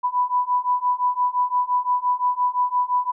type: beating tone pair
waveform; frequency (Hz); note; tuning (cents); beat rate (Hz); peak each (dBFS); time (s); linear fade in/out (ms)
sine; 987.8 / 993.6; B5 / B5; 0 / +10; 5.8; -22 / -21; 0.03-3.12; 20
effects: none